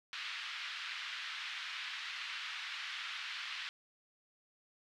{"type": "band-pass noise", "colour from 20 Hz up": "white", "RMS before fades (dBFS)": -43, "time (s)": [0.13, 3.69], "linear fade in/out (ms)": 0, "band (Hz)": [1300, 3700], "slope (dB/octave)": 24, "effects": []}